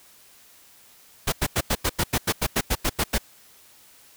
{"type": "noise bursts", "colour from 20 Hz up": "pink", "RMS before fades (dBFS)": -22, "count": 14, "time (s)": [1.27, 3.183], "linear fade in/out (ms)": 10, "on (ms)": 54, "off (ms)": 89, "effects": ["white hiss -53 dBFS RMS until 4.16 s"]}